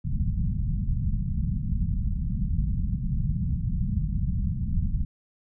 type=low-pass noise; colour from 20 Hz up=pink; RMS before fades=-26 dBFS; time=0.04-5.05 s; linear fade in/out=5 ms; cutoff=200 Hz; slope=48 dB/octave; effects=none